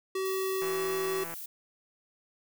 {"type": "tone", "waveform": "square", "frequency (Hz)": 380.7, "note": "F#4", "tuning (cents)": 49, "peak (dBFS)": -30, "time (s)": [0.15, 1.24], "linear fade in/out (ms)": 5}
{"type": "noise", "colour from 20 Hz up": "violet", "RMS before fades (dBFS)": -41, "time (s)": [0.25, 1.46], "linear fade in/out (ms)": 5}
{"type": "click train", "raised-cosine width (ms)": 0.5, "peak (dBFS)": -27, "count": 121, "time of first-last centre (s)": [0.62, 1.339], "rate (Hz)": 167}
{"effects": []}